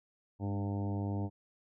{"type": "harmonic tone with a mistuned harmonic", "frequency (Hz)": 100, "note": "G2", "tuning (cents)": 35, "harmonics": [1, 2, 3, 4, 5, 6, 7, 8, 9], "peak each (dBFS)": [-34, -39, -40, -47, -49, -51, -49, -51, -51], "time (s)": [0.39, 1.3], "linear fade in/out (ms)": 50, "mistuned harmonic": 2, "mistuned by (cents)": 26, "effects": []}